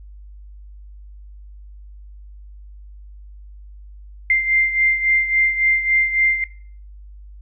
sine beating tone pair, 2093 / 2096.6 Hz, C7 / C7, 0 / +3 cents, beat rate 3.6 Hz, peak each -15 / -22 dBFS, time 4.3-6.44 s, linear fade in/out 2 ms, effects noise-tail reverb RT60 0.5 s tail -20 dB re dry + added 50 Hz sine -37 dBFS peak until 7.41 s

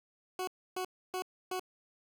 20% pulse tone bursts, 369.5 Hz, F#4, 2 cents flat, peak -29 dBFS, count 4, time 0.39-1.596 s, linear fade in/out 2 ms, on 84 ms, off 290 ms, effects none

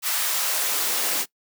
white noise with high-pass filter sweep, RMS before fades -24 dBFS, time 0.02-1.26 s, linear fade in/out 50 ms, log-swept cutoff 1100 to 220 Hz, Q 0.9, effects noise-tail reverb RT60 0.1 s tail -21 dB re dry

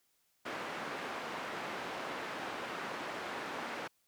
white band-pass noise, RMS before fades -41 dBFS, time 0.45-3.88 s, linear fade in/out 10 ms, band 210 to 1600 Hz, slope 12 dB/octave, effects white hiss -75 dBFS RMS until 4.07 s

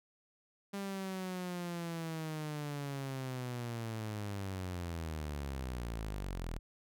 sawtooth linear sweep, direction down, 199.9 to 38.49 Hz, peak -34 dBFS, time 0.73-6.59 s, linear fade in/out 10 ms, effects none

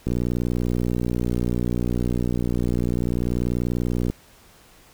click train, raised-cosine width 3 ms, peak -11 dBFS, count 244, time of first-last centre 0.07-4.1 s, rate 60.3 Hz, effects pink hiss -52 dBFS RMS until 4.93 s

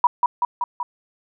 sine tone with echo, 970 Hz, B5, 31 cents flat, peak -10 dBFS, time 0.04-0.07 s, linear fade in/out 2 ms, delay 190 ms, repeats 4, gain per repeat -3 dB, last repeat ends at 0.83 s, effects none

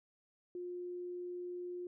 sine tone, 355.7 Hz, F4, 32 cents sharp, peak -40 dBFS, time 0.55-1.87 s, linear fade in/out 2 ms, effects none

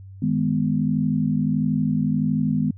sine chord, G# minor, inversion second, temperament just, 155.74 / 207.7 / 249.2 Hz, D#3 / G#3 / B3, +2 / 0 / +16 cents, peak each -23 dBFS, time 0.22-2.71 s, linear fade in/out 5 ms, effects added 96 Hz sine -38 dBFS peak until 2.77 s

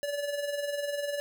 square tone with tremolo, 576 Hz, D5, 34 cents flat, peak -29 dBFS, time 0.03-1.2 s, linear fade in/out 0 ms, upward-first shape sine, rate 20 Hz, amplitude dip 55%, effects none

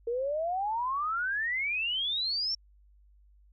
sine exponential sweep, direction up, 456.6 to 5550 Hz, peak -28 dBFS, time 0.07-2.55 s, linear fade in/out 5 ms, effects added 50 Hz sine -57 dBFS peak until 3.52 s

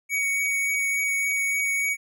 square tone with vibrato, 2243 Hz, C#7, 20 cents sharp, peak -23 dBFS, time 0.09-1.97 s, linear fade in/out 50 ms, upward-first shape triangle, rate 3.5 Hz, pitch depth 11 cents each way, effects none

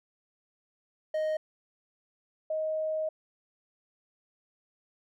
triangle / sine tone pair in turn, 622.3 / 627 Hz, D#5 / D#5, 0 / +13 cents, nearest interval unison, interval 13 cents, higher second, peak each -25 / -28 dBFS, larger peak first, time 1.14-1.37 / 2.5-3.09 s, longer second, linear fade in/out 5 ms, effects none

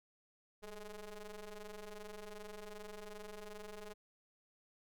sawtooth ring-modulated tone, 207.7 Hz, G#3, in tune, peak -40 dBFS, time 0.62-3.94 s, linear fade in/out 20 ms, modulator 219 Hz, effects none

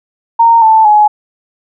sine tone with pitch steps, 923 / 881.8 / 842.5 Hz, A#5 / A5 / G#5, -17 / +4 / +25 cents, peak -3 dBFS, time 0.39-1.08 s, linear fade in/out 10 ms, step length 230 ms, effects none

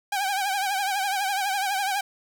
sawtooth tone with vibrato, 787 Hz, G5, 7 cents sharp, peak -20 dBFS, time 0.12-2.01 s, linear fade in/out 5 ms, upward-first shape triangle, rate 12 Hz, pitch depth 100 cents each way, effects 10-bit

